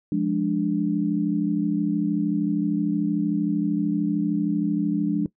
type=chord; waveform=sine; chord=D diminished; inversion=first; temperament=equal; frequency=174.61 / 207.7 / 293.7 Hz; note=F3 / Ab3 / D4; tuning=0 / 0 / 0 cents; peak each=-26 / -25 / -23 dBFS; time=0.12-5.26 s; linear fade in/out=2 ms; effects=noise-tail reverb RT60 0.1 s tail -19 dB re dry